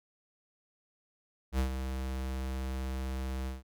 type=tone with ADSR envelope; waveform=square; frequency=65.41 Hz; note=C2; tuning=in tune; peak=-26 dBFS; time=1.52-3.63 s; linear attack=69 ms; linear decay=100 ms; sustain=-8 dB; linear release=160 ms; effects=none